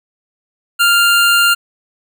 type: tone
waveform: 25% pulse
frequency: 1396.9 Hz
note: F6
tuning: in tune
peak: -5 dBFS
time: 0.79-1.55 s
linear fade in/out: 20 ms
effects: none